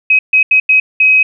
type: tone bursts at uneven times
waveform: sine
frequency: 2536 Hz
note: D#7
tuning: 32 cents sharp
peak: -5 dBFS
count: 5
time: 0.1-0.19 / 0.33-0.43 / 0.51-0.6 / 0.69-0.8 / 1-1.23 s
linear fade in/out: 5 ms
effects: none